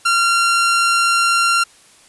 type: tone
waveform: sawtooth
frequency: 1378 Hz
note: F6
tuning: 24 cents flat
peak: -9 dBFS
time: 0.05-1.64 s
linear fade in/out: 10 ms
effects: white hiss -48 dBFS RMS until 2.08 s + resampled to 24000 Hz